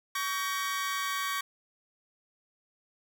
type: chord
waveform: sawtooth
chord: G diminished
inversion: second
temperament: just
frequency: 1128.9 / 1568 / 1881.6 Hz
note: Db6 / G6 / Bb6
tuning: +31 / 0 / +16 cents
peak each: -28 / -34 / -34 dBFS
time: 0.15-1.41 s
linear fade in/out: 5 ms
effects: none